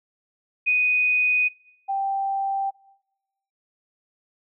sine tone pair in turn, 2489 / 784 Hz, D#7 / G5, 0 / 0 cents, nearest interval octave + minor sixth, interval 2000 cents, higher first, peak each -17 / -22 dBFS, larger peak first, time 0.66-1.49 / 1.88-2.71 s, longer neither, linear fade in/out 20 ms, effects noise-tail reverb RT60 1.0 s tail -23 dB re dry

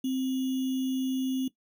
sine tone with sample-and-hold, 261.6 Hz, C4, in tune, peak -26 dBFS, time 0.04-1.48 s, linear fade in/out 5 ms, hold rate 3150 Hz, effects noise-tail reverb RT60 0.1 s tail -17 dB re dry

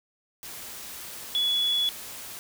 sine tone in noise, 3398 Hz, G#7, 39 cents sharp, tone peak -22 dBFS, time 1.35-1.89 s, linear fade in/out 0 ms, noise white, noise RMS -40 dBFS, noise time 0.43-2.39 s, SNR +15 dB, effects none

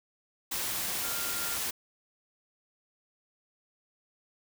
sine tone in noise, 1396.9 Hz, F6, in tune, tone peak -41 dBFS, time 1.03-1.57 s, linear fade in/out 10 ms, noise white, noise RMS -33 dBFS, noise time 0.51-1.71 s, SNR -11 dB, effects none

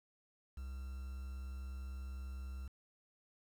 triangle tone with quantisation, 65.41 Hz, C2, in tune, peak -40 dBFS, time 0.57-2.68 s, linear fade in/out 5 ms, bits 10, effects none

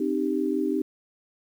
sine chord, C minor, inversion none, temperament equal with one note detuned, 261.6 / 307.2 / 392 Hz, C4 / Eb4 / G4, 0 / -22 / 0 cents, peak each -28 / -26 / -28 dBFS, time 0-0.82 s, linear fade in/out 5 ms, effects 9-bit

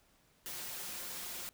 white noise with comb filter, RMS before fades -43 dBFS, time 0.46-1.49 s, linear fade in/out 0 ms, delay 5.6 ms, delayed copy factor +0.55, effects pink hiss -69 dBFS RMS until 1.53 s

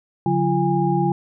sine tone cluster, 144 / 181.4 / 343.4 / 816 Hz, D3 / F#3 / F4 / G#5, -34 / -34 / -29 / -31 cents, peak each -22 dBFS, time 0.26-1.12 s, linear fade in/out 2 ms, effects none

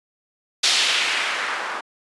blue noise with low-pass filter sweep, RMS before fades -22 dBFS, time 0.63-1.81 s, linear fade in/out 10 ms, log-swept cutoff 4400 to 1100 Hz, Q 1.5, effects high-pass 300 Hz 12 dB/octave + resampled to 24000 Hz

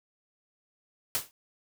white noise with exponential decay, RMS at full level -25 dBFS, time 1.15-1.31 s, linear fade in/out 0 ms, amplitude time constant 33 ms, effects none

